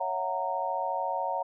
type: chord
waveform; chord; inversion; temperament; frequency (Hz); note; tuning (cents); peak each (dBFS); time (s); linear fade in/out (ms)
sine; F# dominant seventh; second; just; 555 / 666 / 740 / 925; C#5 / E5 / F#5 / A#5; +2 / +18 / 0 / -14; -35 / -36 / -33 / -31; 0-1.43; 10
effects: none